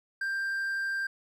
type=tone; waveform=triangle; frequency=1583 Hz; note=G6; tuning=17 cents sharp; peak=-27 dBFS; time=0.21-1.07 s; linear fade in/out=5 ms; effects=none